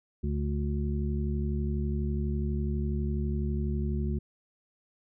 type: harmonic tone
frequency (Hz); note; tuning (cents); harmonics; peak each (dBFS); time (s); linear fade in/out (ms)
72.1; D2; -31; 1 / 2 / 3 / 5; -29 / -34 / -34 / -39; 0.23-4.19; 10
effects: none